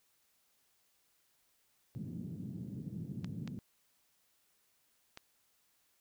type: band-pass noise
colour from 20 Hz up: white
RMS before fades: -43 dBFS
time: 1.95-3.59 s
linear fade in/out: 0 ms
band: 120 to 210 Hz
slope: 24 dB/octave
type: clicks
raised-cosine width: 0.2 ms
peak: -29 dBFS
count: 3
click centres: 3.245 / 3.476 / 5.174 s
effects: white hiss -74 dBFS RMS until 6 s